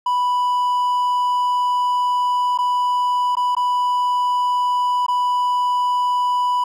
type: tone with dropouts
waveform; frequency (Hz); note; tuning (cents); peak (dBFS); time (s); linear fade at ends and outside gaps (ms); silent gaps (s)
triangle; 987.8; B5; 0; -14; 0.06-6.64; 5; 2.577-2.586 / 3.354-3.368 / 3.551-3.566 / 5.065-5.082
effects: none